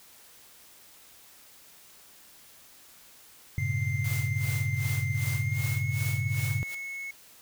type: tone with pitch glide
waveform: triangle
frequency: 2093 to 2192 Hz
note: C7 to C#7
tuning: 0 to -20 cents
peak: -33 dBFS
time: 3.58-7.11 s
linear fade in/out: 5 ms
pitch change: +80 cents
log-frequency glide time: 5.29-6 s
type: chord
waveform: sine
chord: G diminished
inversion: none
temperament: equal with one note detuned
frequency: 98 / 114.41 / 138.59 Hz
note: G2 / Bb2 / Db3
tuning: 0 / -32 / 0 cents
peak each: -31 dBFS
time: 3.58-6.63 s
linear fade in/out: 0 ms
type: noise with tremolo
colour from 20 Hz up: white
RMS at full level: -38 dBFS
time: 4.04-6.75 s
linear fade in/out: 5 ms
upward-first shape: sine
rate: 2.6 Hz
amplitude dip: 95%
effects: white hiss -54 dBFS RMS until 7.41 s